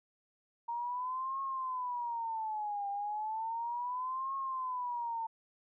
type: tone with vibrato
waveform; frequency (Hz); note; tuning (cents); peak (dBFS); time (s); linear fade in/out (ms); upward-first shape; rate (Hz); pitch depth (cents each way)
sine; 932.3; A#5; 0; -34; 0.68-5.27; 10; triangle; 0.34; 270
effects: none